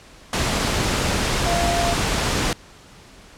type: tone in noise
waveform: sine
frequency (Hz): 690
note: F5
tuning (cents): -21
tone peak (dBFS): -21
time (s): 1.46-1.94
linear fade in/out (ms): 2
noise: pink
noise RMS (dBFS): -21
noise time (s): 0.33-2.53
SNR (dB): -3
effects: pink hiss -46 dBFS RMS until 3.37 s + low-pass 8000 Hz 12 dB/octave